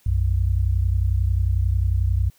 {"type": "tone pair together", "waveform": "sine", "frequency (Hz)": [61.35, 92.5], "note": ["B1", "F#2"], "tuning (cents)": [-11, 0], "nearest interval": "perfect fifth", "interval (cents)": 711, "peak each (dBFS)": -20, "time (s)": [0.06, 2.3], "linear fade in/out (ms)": 5, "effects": ["white hiss -59 dBFS RMS until 2.38 s"]}